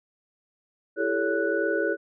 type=tone cluster; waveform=sine; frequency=333.4 / 399.7 / 442.3 / 562 / 1479 Hz; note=E4 / G4 / A4 / C#5 / F#6; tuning=+20 / +34 / +9 / +24 / -1 cents; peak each=-29 dBFS; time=0.96-1.97 s; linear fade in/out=50 ms; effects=none